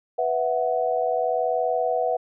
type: chord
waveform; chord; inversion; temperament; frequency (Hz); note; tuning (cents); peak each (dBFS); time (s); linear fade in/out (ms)
sine; B suspended fourth; none; equal; 493.9 / 659.3 / 740; B4 / E5 / F#5; 0 / 0 / 0; -25; 0.18-2.17; 10
effects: none